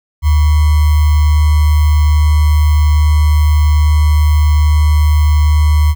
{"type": "tone with sample-and-hold", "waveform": "sine", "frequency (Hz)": 75.6, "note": "D#2", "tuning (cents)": -49, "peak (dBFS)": -6, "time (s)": [0.22, 5.95], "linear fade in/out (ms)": 50, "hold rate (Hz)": 1050, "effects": []}